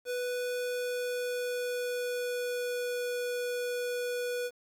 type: tone with pitch glide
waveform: square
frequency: 493.9 to 489.6 Hz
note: B4 to B4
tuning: 0 to -15 cents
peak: -32 dBFS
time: 0.05-4.51 s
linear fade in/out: 50 ms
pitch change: -15 cents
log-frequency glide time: 0.57-3.1 s
effects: 10-bit